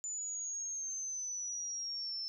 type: exponential sweep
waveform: sine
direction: down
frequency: 7040 to 5300 Hz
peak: -37 dBFS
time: 0.04-2.28 s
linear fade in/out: 0 ms
effects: none